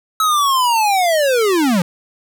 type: linear sweep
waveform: square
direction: down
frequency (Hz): 1300 to 164.81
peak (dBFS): -13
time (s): 0.2-1.82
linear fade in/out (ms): 2
effects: none